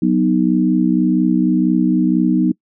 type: chord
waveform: sine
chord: B major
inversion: second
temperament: equal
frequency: 185 / 246.9 / 311.1 Hz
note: F#3 / B3 / D#4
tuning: 0 / 0 / 0 cents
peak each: -16 dBFS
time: 0.02-2.52 s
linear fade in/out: 5 ms
effects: noise-tail reverb RT60 0.1 s tail -25 dB re dry

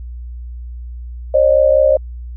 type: tone pair together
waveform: sine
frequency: 540 / 605.1 Hz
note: C#5 / D#5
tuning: -45 / -48 cents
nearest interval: major second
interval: 197 cents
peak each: -11 dBFS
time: 1.34-1.97 s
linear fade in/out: 5 ms
effects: added 60 Hz sine -26 dBFS peak until 2.36 s

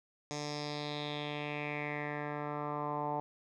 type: tone with low-pass filter sweep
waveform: 10% pulse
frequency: 147.7 Hz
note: D3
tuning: 10 cents sharp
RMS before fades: -38 dBFS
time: 0.31-3.2 s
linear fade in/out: 0 ms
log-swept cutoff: 6200 to 860 Hz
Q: 4.3
effects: none

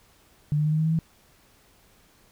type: tone with pitch steps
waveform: sine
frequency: 148.7 / 150.95 / 153.23 / 155.55 / 157.91 / 160.3 / 162.72 Hz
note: D3 / D3 / D#3 / D#3 / D#3 / E3 / E3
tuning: +22 / +48 / -26 / 0 / +26 / -48 / -22 cents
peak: -20 dBFS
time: 0.52-0.989 s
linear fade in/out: 0 ms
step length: 67 ms
effects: pink hiss -59 dBFS RMS until 2.31 s

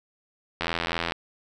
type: click train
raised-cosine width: 0.3 ms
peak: -10 dBFS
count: 44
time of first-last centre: 0.61-1.121 s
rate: 84.1 Hz
effects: none

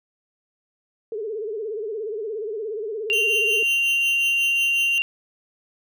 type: tone with vibrato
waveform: sine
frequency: 430 Hz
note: A4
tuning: 40 cents flat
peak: -26 dBFS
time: 1.12-3.63 s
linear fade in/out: 2 ms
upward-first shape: sine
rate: 17 Hz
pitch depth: 110 cents each way
type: tone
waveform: sine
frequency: 2774 Hz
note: F7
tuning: 12 cents flat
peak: -18 dBFS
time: 3.1-5.02 s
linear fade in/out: 0 ms
type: tone with tremolo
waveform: sawtooth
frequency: 3083 Hz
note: G7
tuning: 29 cents flat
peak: -22 dBFS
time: 3.13-4.98 s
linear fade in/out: 0 ms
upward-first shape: triangle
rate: 5.5 Hz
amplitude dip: 80%
effects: none

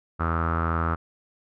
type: tone with low-pass filter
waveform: sawtooth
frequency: 82.6 Hz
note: E2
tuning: 4 cents sharp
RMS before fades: -25 dBFS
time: 0.19-0.96 s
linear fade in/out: 20 ms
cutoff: 1300 Hz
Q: 8.6
effects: none

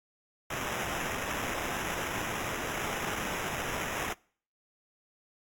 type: noise with sample-and-hold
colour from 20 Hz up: white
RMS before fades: -35 dBFS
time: 0.5-4.13 s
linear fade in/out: 5 ms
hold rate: 4410 Hz
effects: noise-tail reverb RT60 0.5 s tail -24 dB re dry + AAC 64 kbps

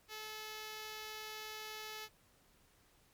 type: tone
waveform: 5% pulse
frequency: 431.9 Hz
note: A4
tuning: 32 cents flat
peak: -33 dBFS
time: 0.08-2.09 s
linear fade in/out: 50 ms
effects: pink hiss -69 dBFS RMS until 3.13 s + MP3 96 kbps

